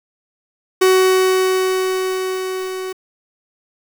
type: tone with level ramp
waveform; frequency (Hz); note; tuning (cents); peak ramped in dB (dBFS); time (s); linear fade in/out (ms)
45% pulse; 374.5; F#4; +21; -9 to -24; 0.81-2.93; 10
effects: 7-bit